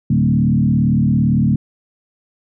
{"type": "tone with frequency modulation", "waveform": "sine", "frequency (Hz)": 176.9, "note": "F3", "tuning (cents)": 23, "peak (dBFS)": -11, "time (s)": [0.1, 1.56], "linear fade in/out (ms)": 5, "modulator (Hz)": 37.7, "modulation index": 1.8, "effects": []}